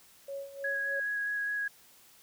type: tone with tremolo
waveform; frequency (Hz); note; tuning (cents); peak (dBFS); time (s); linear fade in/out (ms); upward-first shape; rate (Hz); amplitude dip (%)
sine; 554.4; C#5; 0; -35; 0.28-1; 5; sine; 3.2; 75
type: tone with vibrato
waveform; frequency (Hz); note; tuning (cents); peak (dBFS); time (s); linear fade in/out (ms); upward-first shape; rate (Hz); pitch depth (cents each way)
sine; 1661.2; G#6; 0; -30; 0.64-1.68; 5; square; 4.8; 8
effects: white hiss -59 dBFS RMS until 2.22 s